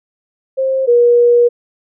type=tone pair in turn; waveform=sine; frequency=530 / 479.2 Hz; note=C5 / A#4; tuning=+22 / +48 cents; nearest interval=major second; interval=174 cents; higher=first; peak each=-12 / -6 dBFS; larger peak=second; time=0.57-0.87 / 0.87-1.49 s; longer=second; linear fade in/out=20 ms; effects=none